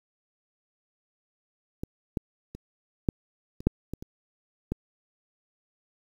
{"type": "clicks", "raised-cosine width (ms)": 3, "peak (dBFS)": [-19, -14, -27, -9, -27, -7, -20, -26, -15], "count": 9, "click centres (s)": [1.835, 2.172, 2.55, 3.088, 3.605, 3.67, 3.936, 4.025, 4.72], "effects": ["8-bit"]}